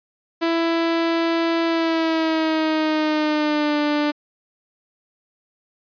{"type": "tone with pitch glide", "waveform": "sawtooth", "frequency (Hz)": [332.2, 296], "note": ["E4", "D4"], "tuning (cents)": [13, 14], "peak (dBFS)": -14, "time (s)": [0.41, 4.12], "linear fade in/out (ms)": 20, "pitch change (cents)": -199, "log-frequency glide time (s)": [1.65, 3.78], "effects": ["resampled to 11025 Hz"]}